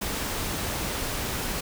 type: noise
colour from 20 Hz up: pink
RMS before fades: -30 dBFS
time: 0.01-1.61 s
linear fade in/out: 10 ms
effects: none